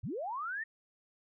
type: linear sweep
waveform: sine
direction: up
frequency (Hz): 74.6 to 1864.7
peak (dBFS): -35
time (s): 0.03-0.64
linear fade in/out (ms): 10
effects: none